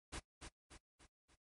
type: noise with echo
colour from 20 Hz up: pink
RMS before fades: -45 dBFS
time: 0.12-0.2 s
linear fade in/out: 20 ms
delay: 290 ms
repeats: 4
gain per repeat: -6 dB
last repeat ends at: 1.36 s
effects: noise-tail reverb RT60 0.1 s tail -18 dB re dry + MP3 48 kbps